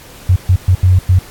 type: tone bursts at uneven times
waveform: sine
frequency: 91.8 Hz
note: F#2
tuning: 13 cents flat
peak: -5 dBFS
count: 5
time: 0.29-0.36 / 0.49-0.56 / 0.68-0.75 / 0.83-0.99 / 1.09-1.19 s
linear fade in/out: 5 ms
effects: pink hiss -37 dBFS RMS until 1.3 s + AAC 64 kbps